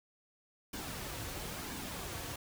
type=noise with flanger; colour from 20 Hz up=pink; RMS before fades=-42 dBFS; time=0.73-2.36 s; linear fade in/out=5 ms; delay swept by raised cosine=1.5 to 5 ms; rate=1 Hz; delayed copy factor=-0.5; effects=none